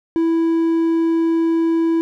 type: tone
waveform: triangle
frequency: 329.6 Hz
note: E4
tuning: in tune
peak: -12 dBFS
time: 0.16-2.01 s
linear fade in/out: 0 ms
effects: none